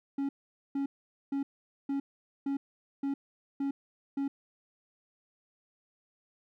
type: tone bursts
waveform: triangle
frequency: 277.2 Hz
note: C#4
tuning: in tune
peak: -27 dBFS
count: 8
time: 0.18-4.28 s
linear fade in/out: 5 ms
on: 110 ms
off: 460 ms
effects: none